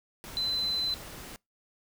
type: tone in noise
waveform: sine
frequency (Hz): 4040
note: B7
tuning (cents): +39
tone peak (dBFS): -27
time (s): 0.37-0.94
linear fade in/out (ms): 0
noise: pink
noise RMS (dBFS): -44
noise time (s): 0.24-1.36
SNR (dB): +14
effects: noise-tail reverb RT60 0.2 s tail -25 dB re dry